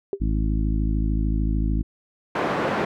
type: tone with exponential decay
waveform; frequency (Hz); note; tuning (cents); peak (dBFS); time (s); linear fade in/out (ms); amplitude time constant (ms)
sine; 395.9; G4; +17; -18; 0.13-0.2; 1; 15
type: harmonic tone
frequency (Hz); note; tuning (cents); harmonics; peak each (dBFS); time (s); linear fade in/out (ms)
53.4; G#1; +49; 1 / 2 / 3 / 4 / 5 / 6; -21 / -29 / -30 / -31 / -31 / -34; 0.2-1.83; 20
type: band-pass noise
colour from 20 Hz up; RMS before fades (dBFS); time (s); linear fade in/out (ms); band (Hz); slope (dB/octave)
pink; -24; 2.35-2.85; 5; 240 to 1500; 12
effects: none